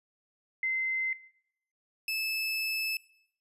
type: tone pair in turn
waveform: sine / 30% pulse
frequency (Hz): 2068 / 2616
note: C7 / E7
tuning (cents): -21 / -14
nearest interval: major third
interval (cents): 407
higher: second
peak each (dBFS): -27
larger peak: neither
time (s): 0.63-1.13 / 2.08-2.97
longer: second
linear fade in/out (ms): 2
effects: noise-tail reverb RT60 0.7 s tail -20 dB re dry + resampled to 32000 Hz